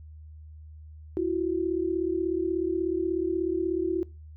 sine tone pair together, 333.7 / 370.2 Hz, E4 / F#4, +21 / +1 cents, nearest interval major second, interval 180 cents, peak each -27 / -27 dBFS, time 1.17-4.03 s, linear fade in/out 0 ms, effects noise-tail reverb RT60 0.3 s tail -23 dB re dry + added 77 Hz sine -43 dBFS peak until 4.36 s

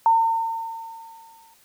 sine tone with exponential decay, 908 Hz, A#5, 46 cents flat, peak -12 dBFS, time 0.06-1.54 s, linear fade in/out 1 ms, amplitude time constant 320 ms, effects white hiss -57 dBFS RMS until 1.64 s

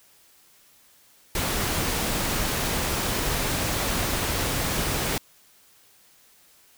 pink noise, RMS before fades -26 dBFS, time 1.35-5.18 s, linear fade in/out 2 ms, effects white hiss -57 dBFS RMS until 6.77 s

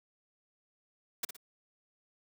white noise with echo, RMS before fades -33 dBFS, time 1.23-1.25 s, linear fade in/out 5 ms, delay 58 ms, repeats 2, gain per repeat -9 dB, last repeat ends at 1.366 s, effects high-pass 200 Hz 12 dB/octave

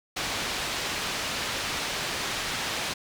white low-pass noise, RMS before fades -31 dBFS, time 0.16-2.94 s, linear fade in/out 10 ms, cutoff 4400 Hz, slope 12 dB/octave, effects none

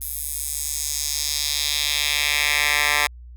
10% pulse tone with high-pass filter sweep, 146.83 Hz, D3, in tune, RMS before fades -23 dBFS, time 0.01-3.07 s, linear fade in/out 5 ms, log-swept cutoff 12000 to 1500 Hz, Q 1.6, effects added 60 Hz sine -38 dBFS peak until 3.36 s

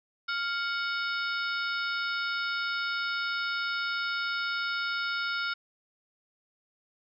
harmonic tone with a mistuned harmonic, 740 Hz, F#5, in tune, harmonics 2 / 3 / 4 / 5 / 6 / 7, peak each -30 / -39 / -42 / -38 / -43 / -41 dBFS, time 0.28-5.54 s, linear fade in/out 10 ms, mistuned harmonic 2, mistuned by -100 cents, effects none

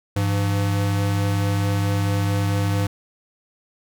square tone pair together, 100.67 / 169.3 Hz, G2 / E3, +47 / +46 cents, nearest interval major sixth, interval 899 cents, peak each -20 / -28 dBFS, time 0.16-2.87 s, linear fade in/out 5 ms, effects none

